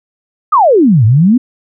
sine exponential two-way sweep, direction down then up, 1300 to 103.5 to 264 Hz, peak -4 dBFS, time 0.52-1.38 s, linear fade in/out 10 ms, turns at 1.05 s, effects none

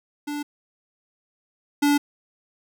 square tone pair in turn, 292.8 / 289.1 Hz, D4 / D4, -5 / -27 cents, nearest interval unison, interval 22 cents, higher first, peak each -28 / -17 dBFS, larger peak second, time 0.27-0.43 / 1.82-1.98 s, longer neither, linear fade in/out 10 ms, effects none

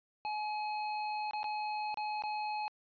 square tone with dropouts, 847 Hz, G#5, 34 cents sharp, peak -35 dBFS, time 0.25-2.68 s, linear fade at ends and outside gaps 0 ms, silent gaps 1.31-1.334 / 1.431-1.442 / 1.943-1.973 / 2.222-2.237 s, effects resampled to 11025 Hz

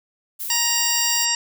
violet noise, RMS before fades -29 dBFS, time 0.39-1.26 s, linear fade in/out 20 ms
harmonic tone, 938 Hz, A#5, 11 cents sharp, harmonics 1 / 2 / 3 / 4 / 5 / 6 / 8, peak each -30 / -29 / -27 / -35 / -25 / -24 / -23 dBFS, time 0.5-1.35 s, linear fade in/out 2 ms
effects none

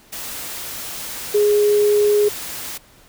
sine tone in noise, 415.3 Hz, G#4, in tune, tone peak -12 dBFS, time 1.34-2.29 s, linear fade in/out 10 ms, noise white, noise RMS -30 dBFS, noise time 0.12-2.78 s, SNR +15 dB, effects pink hiss -50 dBFS RMS until 3.08 s

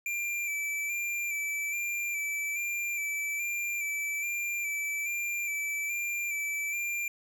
square tone with vibrato, 2349 Hz, D7, in tune, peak -31 dBFS, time 0.06-7.08 s, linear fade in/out 2 ms, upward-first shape square, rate 1.2 Hz, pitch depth 25 cents each way, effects 11-bit

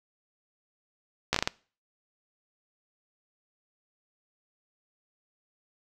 slowing click train, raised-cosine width 0.2 ms, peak -7 dBFS, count 6, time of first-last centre 1.33-1.475 s, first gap 14 ms, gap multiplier 1.37, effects noise-tail reverb RT60 0.4 s tail -23 dB re dry

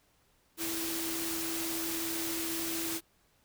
sine tone in noise, 330 Hz, E4, 2 cents sharp, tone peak -37 dBFS, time 0.57-3.01 s, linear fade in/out 50 ms, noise white, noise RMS -36 dBFS, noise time 0.57-3.01 s, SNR -4 dB, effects pink hiss -69 dBFS RMS until 3.44 s

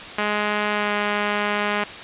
5% pulse tone with pitch glide, 208.9 to 206.9 Hz, G#3 to G#3, +10 to -6 cents, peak -9 dBFS, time 0.18-1.84 s, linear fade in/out 5 ms, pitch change -16 cents, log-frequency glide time 0.71-0.91 s, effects white hiss -35 dBFS RMS until 2.03 s + resampled to 8000 Hz

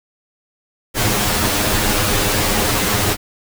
pink noise with comb filter, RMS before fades -17 dBFS, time 0.94-3.17 s, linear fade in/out 50 ms, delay 9.7 ms, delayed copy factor +1, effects none

